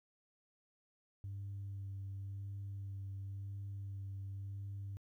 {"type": "tone with vibrato", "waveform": "sine", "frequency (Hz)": 98.6, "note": "G2", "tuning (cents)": 11, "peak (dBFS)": -40, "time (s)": [1.24, 4.97], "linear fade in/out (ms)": 0, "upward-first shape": "sine", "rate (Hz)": 0.94, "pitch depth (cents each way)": 16, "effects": ["tanh soft clip ceiling -39 dBFS", "13-bit"]}